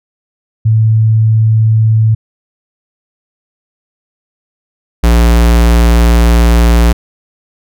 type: tone pair in turn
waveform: sine / square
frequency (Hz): 110.5 / 58.25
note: A2 / A#1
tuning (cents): +8 / -1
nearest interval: major seventh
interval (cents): 1109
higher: first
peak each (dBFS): -5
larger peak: neither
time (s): 0.65-2.15 / 5.03-6.93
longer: second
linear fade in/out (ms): 10
effects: none